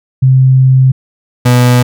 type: tone pair in turn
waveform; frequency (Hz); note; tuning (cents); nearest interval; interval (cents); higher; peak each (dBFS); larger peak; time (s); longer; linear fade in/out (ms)
sine / 35% pulse; 131 / 123.54; C3 / B2; +2 / +1; minor second; 101; first; -3; neither; 0.22-0.92 / 1.45-1.83; first; 10
effects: none